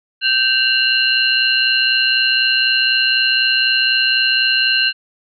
sine tone cluster, 1558 / 2744 / 2868 / 4146 Hz, G6 / F7 / F7 / C8, -11 / -31 / +45 / -17 cents, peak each -18 dBFS, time 0.21-4.93 s, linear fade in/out 50 ms, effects none

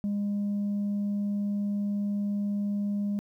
sine tone, 203.6 Hz, G#3, 34 cents flat, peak -24 dBFS, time 0.04-3.19 s, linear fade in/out 0 ms, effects tanh soft clip ceiling -25 dBFS + 11-bit

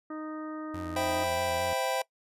harmonic tone, 310 Hz, D#4, 6 cents flat, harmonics 1 / 2 / 3 / 4 / 5 / 6, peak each -36 / -44 / -51 / -43 / -55 / -54 dBFS, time 0.1-1.24 s, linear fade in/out 5 ms
sawtooth tone with vibrato, 87.31 Hz, F2, in tune, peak -35 dBFS, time 0.74-1.73 s, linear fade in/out 0 ms, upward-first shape square, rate 4.7 Hz, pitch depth 54 cents each way
square chord, C major seventh, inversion none, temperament equal, 523.3 / 659.3 / 784 / 987.8 Hz, C5 / E5 / G5 / B5, 0 / 0 / 0 / 0 cents, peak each -33 / -34 / -33 / -37 dBFS, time 0.96-2.02 s, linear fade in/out 5 ms
effects noise-tail reverb RT60 0.1 s tail -21 dB re dry + resampled to 32000 Hz

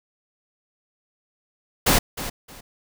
pink noise with echo, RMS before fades -17 dBFS, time 1.86-1.99 s, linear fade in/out 10 ms, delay 310 ms, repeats 2, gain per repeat -13 dB, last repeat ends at 2.61 s, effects none

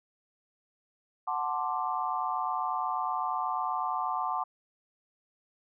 sine chord, D dominant seventh, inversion first, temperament equal, 740 / 880 / 1046.5 / 1174.7 Hz, F#5 / A5 / C6 / D6, 0 / 0 / 0 / 0 cents, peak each -34 dBFS, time 1.27-4.44 s, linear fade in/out 10 ms, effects none

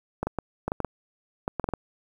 clicks, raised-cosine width 1 ms, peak -13 dBFS, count 12, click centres 0.23 / 0.27 / 0.387 / 0.68 / 0.719 / 0.803 / 0.847 / 1.479 / 1.597 / 1.642 / 1.689 / 1.737 s, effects 8-bit

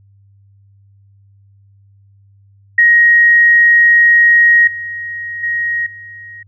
sine tone with level steps, 1883 Hz, A#6, 17 cents sharp, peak -5 / -21 / -14 / -30 dBFS, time 2.78-6.43 s, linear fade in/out 5 ms, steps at 4.67 / 5.43 / 5.86 s, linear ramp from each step 5 ms, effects added 99 Hz sine -45 dBFS peak until 6.47 s

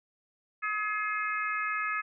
harmonic tone, 423.7 Hz, G#4, 35 cents sharp, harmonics 3 / 4 / 5 / 6, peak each -32 / -34 / -36 / -38 dBFS, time 0.62-2.02 s, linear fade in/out 20 ms, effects none

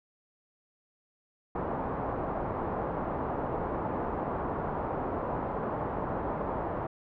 white low-pass noise, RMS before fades -33 dBFS, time 1.55-6.87 s, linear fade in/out 5 ms, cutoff 1000 Hz, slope 24 dB/octave, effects none

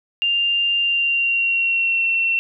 sine tone with pitch glide, 2794 to 2711 Hz, F7 to E7, 0 to +48 cents, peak -16 dBFS, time 0.22-2.39 s, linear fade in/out 0 ms, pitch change -52 cents, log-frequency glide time 0.78-2.06 s, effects none

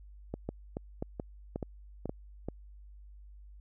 two click trains, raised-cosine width 2 ms, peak -22 / -21 dBFS, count 6 / 4, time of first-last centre 0.34-2.486 / 0.49-2.094 s, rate 2.33 / 1.87 Hz, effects added 50 Hz sine -49 dBFS peak until 3.6 s

